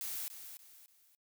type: noise with echo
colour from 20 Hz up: blue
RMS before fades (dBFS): -40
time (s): 0.01-0.28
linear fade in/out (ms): 0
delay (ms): 290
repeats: 3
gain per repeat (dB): -9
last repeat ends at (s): 1.15
effects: noise-tail reverb RT60 0.1 s tail -25 dB re dry